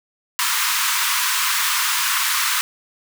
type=high-pass noise; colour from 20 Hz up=pink; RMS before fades=-20 dBFS; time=0.39-2.61 s; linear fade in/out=0 ms; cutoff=950 Hz; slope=96 dB/octave; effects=none